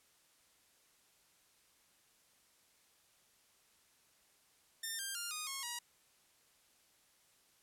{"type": "tone with pitch steps", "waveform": "5% pulse", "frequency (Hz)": [1807, 1591.4, 1401.5, 1234.2, 1086.9, 957.2], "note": ["A6", "G6", "F6", "D#6", "C#6", "A#5"], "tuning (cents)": [46, 26, 6, -14, -34, 46], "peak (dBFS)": -28, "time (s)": [4.83, 5.79], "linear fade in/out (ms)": 5, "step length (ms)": 160, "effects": ["white hiss -70 dBFS RMS until 7.62 s", "low-pass 12000 Hz 12 dB/octave"]}